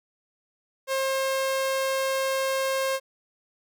sawtooth tone, 534 Hz, C5, 35 cents sharp, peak -20 dBFS, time 0.87-3 s, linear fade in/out 50 ms, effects none

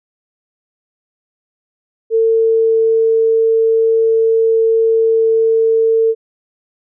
sine tone, 449.8 Hz, A4, 38 cents sharp, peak -9 dBFS, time 2.1-6.15 s, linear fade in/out 50 ms, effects none

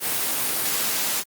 white high-pass noise, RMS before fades -24 dBFS, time 0-1.24 s, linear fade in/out 50 ms, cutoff 140 Hz, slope 12 dB/octave, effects Opus 32 kbps

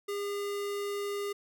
square tone, 405.3 Hz, G#4, 42 cents flat, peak -33 dBFS, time 0.08-1.33 s, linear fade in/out 10 ms, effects none

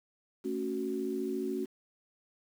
sine chord, F# minor, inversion first, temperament equal with one note detuned, 223.3 / 277.2 / 370 Hz, A3 / C#4 / F#4, +26 / 0 / 0 cents, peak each -38 / -36 / -34 dBFS, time 0.44-1.66 s, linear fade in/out 20 ms, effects 9-bit

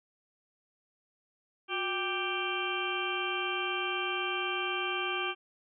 harmonic tone with a mistuned harmonic, 392 Hz, G4, in tune, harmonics 1 / 2 / 3 / 4 / 6 / 7 / 8, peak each -37 / -40 / -37 / -39 / -37 / -39 / -38 dBFS, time 1.68-5.35 s, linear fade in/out 50 ms, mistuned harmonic 1, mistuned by -130 cents, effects none

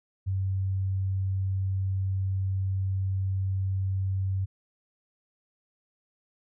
sine tone, 95.7 Hz, G2, 41 cents flat, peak -25 dBFS, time 0.26-4.46 s, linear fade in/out 20 ms, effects none

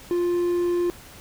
triangle tone, 350.2 Hz, F4, 5 cents sharp, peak -18 dBFS, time 0.11-0.9 s, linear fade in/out 0 ms, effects pink hiss -45 dBFS RMS until 1.2 s

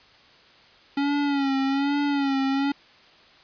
square tone with vibrato, 278.3 Hz, C#4, 7 cents sharp, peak -22 dBFS, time 0.97-2.72 s, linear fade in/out 5 ms, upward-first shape sine, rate 1.2 Hz, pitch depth 59 cents each way, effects white hiss -53 dBFS RMS until 3.43 s + resampled to 11025 Hz

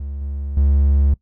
triangle tone with level steps, 70.2 Hz, C#2, 22 cents sharp, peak -23 / -21 / -10 dBFS, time 0-1.14 s, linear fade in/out 5 ms, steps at 0.21 / 0.57 s, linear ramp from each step 2 ms, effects noise-tail reverb RT60 0.1 s tail -20 dB re dry

